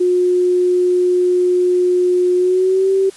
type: tone with pitch glide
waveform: sine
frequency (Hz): 360 to 385.8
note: F#4 to G4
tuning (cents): -47 to -28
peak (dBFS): -11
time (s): 0-3.1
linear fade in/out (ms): 10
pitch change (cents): +119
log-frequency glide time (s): 2.36-2.9
effects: white hiss -42 dBFS RMS until 3.16 s + resampled to 24000 Hz